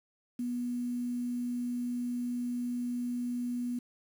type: tone with quantisation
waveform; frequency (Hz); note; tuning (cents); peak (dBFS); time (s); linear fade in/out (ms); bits
sine; 243.8; B3; -22; -31; 0.39-3.79; 5; 9
effects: none